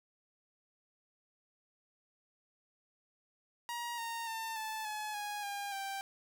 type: tone with pitch steps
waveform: sawtooth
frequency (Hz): 949 / 923.6 / 898.8 / 874.8 / 851.3 / 828.5 / 806.4 / 784.8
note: A#5 / A#5 / A5 / A5 / G#5 / G#5 / G5 / G5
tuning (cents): +31 / -16 / +37 / -10 / +43 / -4 / +49 / +2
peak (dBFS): -34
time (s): 3.69-6.01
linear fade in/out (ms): 0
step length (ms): 290
effects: none